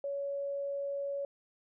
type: tone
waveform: sine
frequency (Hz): 561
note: C#5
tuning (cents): +21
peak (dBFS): -33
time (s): 0.04-1.25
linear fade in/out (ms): 2
effects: none